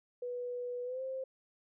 sine tone with pitch glide, 490.7 to 525.9 Hz, B4 to C5, -11 to +9 cents, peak -36 dBFS, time 0.22-1.24 s, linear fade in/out 5 ms, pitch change +120 cents, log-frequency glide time 0.84-1.02 s, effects none

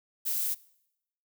violet noise, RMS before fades -30 dBFS, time 0.25-0.55 s, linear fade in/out 20 ms, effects noise-tail reverb RT60 0.8 s tail -22 dB re dry

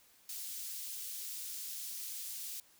white high-pass noise, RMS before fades -43 dBFS, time 0.29-2.6 s, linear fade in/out 2 ms, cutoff 4100 Hz, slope 12 dB/octave, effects white hiss -65 dBFS RMS until 2.79 s

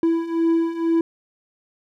triangle beating tone pair, 329.6 / 331.7 Hz, E4 / E4, 0 / +11 cents, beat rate 2.1 Hz, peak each -21 / -17 dBFS, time 0.03-1.01 s, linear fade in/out 2 ms, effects none

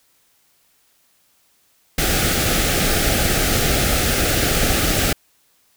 pink band-stop noise, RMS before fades -18 dBFS, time 1.98-5.13 s, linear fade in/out 5 ms, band 830 to 1200 Hz, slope 96 dB/octave, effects white hiss -60 dBFS RMS until 5.76 s

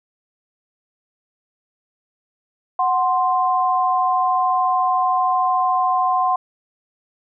sine tone pair together, 740 / 1046.5 Hz, F#5 / C6, 0 / 0 cents, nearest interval tritone, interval 600 cents, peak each -18 dBFS, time 2.79-6.36 s, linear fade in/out 5 ms, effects none

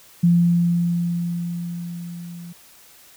sine tone with level ramp, 172.4 Hz, F3, 22 cents flat, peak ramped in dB -11 to -34 dBFS, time 0.23-2.53 s, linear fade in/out 10 ms, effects white hiss -49 dBFS RMS until 3.16 s

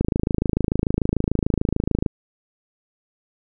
click train, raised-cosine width 3 ms, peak -6 dBFS, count 56, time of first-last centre 0.01-2.062 s, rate 26.8 Hz, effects none

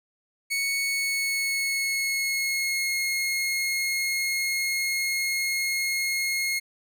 sawtooth tone with pitch glide, 2217 to 2155 Hz, C#7 to C#7, 0 to -49 cents, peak -21 dBFS, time 0.5-6.6 s, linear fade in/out 20 ms, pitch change -49 cents, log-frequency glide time 0.79-2.99 s, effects none

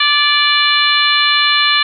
harmonic tone with a mistuned harmonic, 587.3 Hz, D5, in tune, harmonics 2 / 3 / 4 / 5 / 6 / 7, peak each -17 / -17 / -17 / -17 / -17 / -17 dBFS, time 0-1.83 s, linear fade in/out 5 ms, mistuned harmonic 3, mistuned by -25 cents, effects none

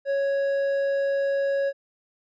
triangle tone with hard clipping, 554 Hz, C#5, 1 cent flat, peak -23 dBFS, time 0.05-1.73 s, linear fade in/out 50 ms, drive 9 dB, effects resampled to 16000 Hz

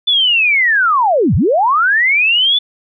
sine linear two-way sweep, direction down then up, 3516 to 69.3 to 3516 Hz, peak -9 dBFS, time 0.07-2.59 s, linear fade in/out 10 ms, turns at 1.35 s, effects none

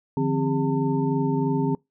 sine tone cluster, 149.3 / 172.4 / 263.1 / 404.4 / 901 Hz, D3 / F3 / C4 / G#4 / A5, +29 / -22 / +10 / -46 / +41 cents, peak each -25 / -30 / -24 / -28 / -31 dBFS, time 0.17-1.75 s, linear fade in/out 2 ms, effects noise-tail reverb RT60 0.2 s tail -26 dB re dry

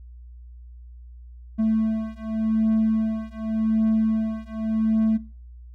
triangle beating tone pair, 220 / 220.87 Hz, A3 / A3, 0 / +7 cents, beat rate 0.87 Hz, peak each -22 dBFS, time 1.58-5.18 s, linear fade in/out 20 ms, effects noise-tail reverb RT60 0.4 s tail -20 dB re dry + added 60 Hz sine -40 dBFS peak until 5.74 s

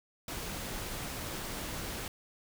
pink noise, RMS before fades -39 dBFS, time 0.28-2.08 s, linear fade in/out 2 ms, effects none

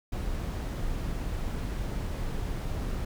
brown noise, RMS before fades -32 dBFS, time 0.12-3.05 s, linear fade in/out 5 ms, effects none

